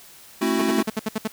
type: chord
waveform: square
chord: F# half-diminished seventh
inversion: first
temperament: equal with one note detuned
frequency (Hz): 220 / 268.4 / 329.6 / 370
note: A3 / C4 / E4 / F#4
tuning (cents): 0 / +44 / 0 / 0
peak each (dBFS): -26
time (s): 0.41-0.83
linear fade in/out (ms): 10
type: tone bursts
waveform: sawtooth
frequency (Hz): 218.5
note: A3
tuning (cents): -12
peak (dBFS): -18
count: 8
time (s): 0.59-1.276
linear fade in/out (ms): 5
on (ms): 28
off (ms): 66
effects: white hiss -47 dBFS RMS until 1.32 s